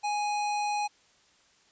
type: tone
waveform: square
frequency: 830.6 Hz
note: G#5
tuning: in tune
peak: -28 dBFS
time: 0.03-0.88 s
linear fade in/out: 20 ms
effects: white hiss -63 dBFS RMS until 1.71 s + resampled to 16000 Hz